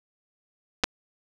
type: clicks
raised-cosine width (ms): 0.2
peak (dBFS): -4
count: 2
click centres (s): 0.837 / 0.841
effects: none